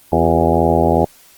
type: harmonic tone with a mistuned harmonic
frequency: 82.41 Hz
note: E2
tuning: in tune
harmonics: 1 / 2 / 3 / 4 / 5 / 6 / 7 / 8 / 9 / 10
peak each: -20 / -20 / -20 / -20 / -20 / -20 / -20 / -20 / -20 / -20 dBFS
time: 0.12-1.05 s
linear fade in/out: 5 ms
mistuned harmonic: 4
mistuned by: +73 cents
effects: white hiss -47 dBFS RMS until 1.37 s + Opus 24 kbps